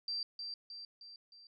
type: tone with echo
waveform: sine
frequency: 4699 Hz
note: D8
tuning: in tune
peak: -35 dBFS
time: 0.08-0.23 s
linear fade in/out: 2 ms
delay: 310 ms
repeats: 4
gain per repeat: -5 dB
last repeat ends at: 1.47 s
effects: none